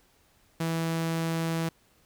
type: tone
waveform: sawtooth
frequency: 164.2 Hz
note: E3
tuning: 6 cents flat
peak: -23 dBFS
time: 0.6-1.69 s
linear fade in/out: 5 ms
effects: pink hiss -64 dBFS RMS until 2.05 s